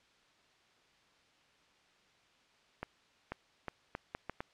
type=accelerating click train; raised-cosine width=0.5 ms; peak=-23 dBFS; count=7; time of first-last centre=2.83-4.405 s; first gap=490 ms; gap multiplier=0.74; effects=white hiss -67 dBFS RMS until 4.53 s + low-pass 4000 Hz 12 dB/octave